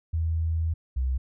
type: tone pair in turn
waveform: sine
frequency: 81.4 / 64.6 Hz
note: E2 / C2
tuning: -21 / -21 cents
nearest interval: major third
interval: 400 cents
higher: first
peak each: -23 dBFS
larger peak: neither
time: 0.13-0.74 / 0.96-1.18 s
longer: first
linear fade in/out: 10 ms
effects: none